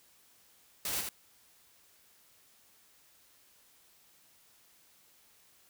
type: noise with echo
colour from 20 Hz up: white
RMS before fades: -35 dBFS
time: 0.85-1.01 s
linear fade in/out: 2 ms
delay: 80 ms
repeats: 1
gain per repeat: -4 dB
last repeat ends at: 1.09 s
effects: white hiss -64 dBFS RMS until 5.69 s